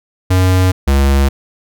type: tone pair in turn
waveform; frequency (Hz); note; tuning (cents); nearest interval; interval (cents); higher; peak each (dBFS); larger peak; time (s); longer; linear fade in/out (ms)
square; 92.5 / 68.85; F#2 / C#2; 0 / -11; perfect fourth; 511; first; -9; neither; 0.3-0.72 / 0.87-1.29; neither; 10
effects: none